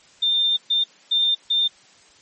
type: tone bursts at uneven times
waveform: sine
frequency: 3605 Hz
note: A7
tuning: 41 cents sharp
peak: -16 dBFS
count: 4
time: 0.22-0.57 / 0.7-0.84 / 1.11-1.35 / 1.5-1.68 s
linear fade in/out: 10 ms
effects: white hiss -52 dBFS RMS until 2.21 s + MP3 32 kbps